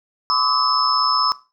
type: tone cluster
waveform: sine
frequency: 1023 / 1143 / 1279 / 5230 Hz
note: C6 / D6 / D#6 / E8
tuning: -39 / -47 / +47 / -15 cents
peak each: -22 / -21 / -22 / -19 dBFS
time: 0.3-1.32 s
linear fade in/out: 0 ms
effects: noise-tail reverb RT60 0.3 s tail -17 dB re dry

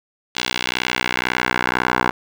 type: tone with band-pass filter sweep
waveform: 10% pulse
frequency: 62 Hz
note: B1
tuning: 7 cents sharp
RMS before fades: -21 dBFS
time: 0.35-2.11 s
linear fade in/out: 10 ms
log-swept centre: 3600 to 1200 Hz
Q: 1.4
effects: none

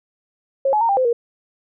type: tone with pitch steps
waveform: sine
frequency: 542 / 849 / 921 / 795 / 515 / 471.6 Hz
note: C#5 / G#5 / A#5 / G5 / C5 / A#4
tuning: -39 / +38 / -21 / +24 / -28 / +20 cents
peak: -14 dBFS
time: 0.65-1.13 s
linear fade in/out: 5 ms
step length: 80 ms
effects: none

